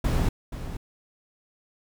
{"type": "noise with echo", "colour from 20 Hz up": "brown", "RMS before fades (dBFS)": -23, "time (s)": [0.04, 0.29], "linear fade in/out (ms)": 5, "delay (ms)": 480, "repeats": 1, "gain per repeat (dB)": -11, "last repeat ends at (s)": 0.77, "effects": []}